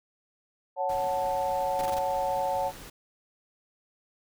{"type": "chord", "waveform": "sine", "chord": "F# minor", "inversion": "second", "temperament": "equal", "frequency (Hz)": [554.4, 740, 880], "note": ["C#5", "F#5", "A5"], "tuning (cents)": [0, 0, 0], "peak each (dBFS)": -30, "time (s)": [0.76, 2.72], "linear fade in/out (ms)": 50}
{"type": "noise", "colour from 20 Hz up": "pink", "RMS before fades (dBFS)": -45, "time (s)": [0.89, 2.9], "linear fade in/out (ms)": 5}
{"type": "noise bursts", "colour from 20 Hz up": "pink", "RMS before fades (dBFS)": -38, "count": 5, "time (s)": [1.79, 1.987], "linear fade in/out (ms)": 0, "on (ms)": 21, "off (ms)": 23}
{"effects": []}